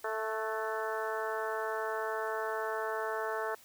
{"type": "harmonic tone with a mistuned harmonic", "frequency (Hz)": 220, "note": "A3", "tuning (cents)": 0, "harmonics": [2, 3, 4, 5, 6, 7, 8], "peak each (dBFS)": [-37, -39, -40, -41, -42, -42, -43], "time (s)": [0.04, 3.55], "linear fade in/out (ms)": 5, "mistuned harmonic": 7, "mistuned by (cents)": -34, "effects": ["white hiss -58 dBFS RMS until 3.64 s"]}